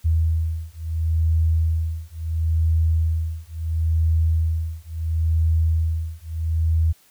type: beating tone pair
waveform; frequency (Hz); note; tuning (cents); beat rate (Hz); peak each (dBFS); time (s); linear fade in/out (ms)
sine; 80.5 / 81.23; E2 / E2; -41 / -25; 0.73; -21; 0.04-6.93; 20
effects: white hiss -56 dBFS RMS until 7.1 s